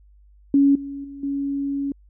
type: tone with level steps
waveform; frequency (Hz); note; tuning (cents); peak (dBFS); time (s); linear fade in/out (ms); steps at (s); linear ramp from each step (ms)
sine; 279.3; C#4; +13; -12 / -29 / -34 / -22; 0.54-1.92; 2; 0.75 / 1.04 / 1.23; 5
effects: added 50 Hz sine -49 dBFS peak until 2.09 s